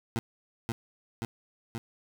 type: tone with echo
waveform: 20% pulse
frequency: 115.1 Hz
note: A#2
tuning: 22 cents flat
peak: -23 dBFS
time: 0.16-0.19 s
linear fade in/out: 0 ms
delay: 530 ms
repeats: 3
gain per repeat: -2 dB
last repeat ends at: 1.78 s
effects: none